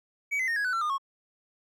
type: tone with pitch steps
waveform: triangle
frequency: 2269 / 2045 / 1843 / 1661 / 1497 / 1349.2 / 1215.9 / 1095.9 Hz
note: C#7 / C7 / A#6 / G#6 / F#6 / E6 / D#6 / C#6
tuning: +40 / -40 / -20 / 0 / +20 / +40 / -40 / -20 cents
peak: -24 dBFS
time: 0.31-0.982 s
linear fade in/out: 20 ms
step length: 84 ms
effects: none